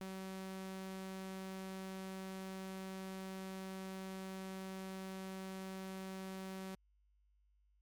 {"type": "tone", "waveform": "sawtooth", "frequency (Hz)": 190, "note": "F#3", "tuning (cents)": 46, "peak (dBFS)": -40, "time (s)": [0.01, 6.75], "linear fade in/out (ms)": 2, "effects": ["added 50 Hz sine -70 dBFS peak until 7.81 s", "MP3 96 kbps"]}